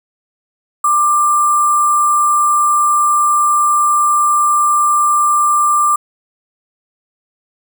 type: tone with sample-and-hold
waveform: sine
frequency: 1185 Hz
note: D6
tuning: 15 cents sharp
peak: -9 dBFS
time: 0.84-5.96 s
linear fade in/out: 5 ms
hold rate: 8820 Hz
effects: none